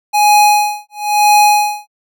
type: tone with tremolo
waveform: square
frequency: 834 Hz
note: G#5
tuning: 7 cents sharp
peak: -6 dBFS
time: 0.13-1.88 s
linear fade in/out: 20 ms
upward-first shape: sine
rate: 1 Hz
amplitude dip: 100%
effects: none